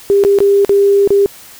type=tone with dropouts; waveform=sine; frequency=400 Hz; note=G4; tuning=35 cents sharp; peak=-6 dBFS; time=0.1-1.26 s; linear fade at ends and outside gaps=0 ms; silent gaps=0.238-0.249 / 0.387-0.404 / 0.648-0.694 / 1.075-1.105 s; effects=white hiss -37 dBFS RMS until 1.59 s